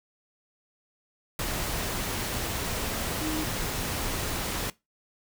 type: tone in noise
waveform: sine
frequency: 311.1 Hz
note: D#4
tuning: in tune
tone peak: -30 dBFS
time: 3.21-3.44 s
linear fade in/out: 2 ms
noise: pink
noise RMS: -31 dBFS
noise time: 1.39-4.7 s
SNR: -2 dB
effects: noise-tail reverb RT60 0.2 s tail -20 dB re dry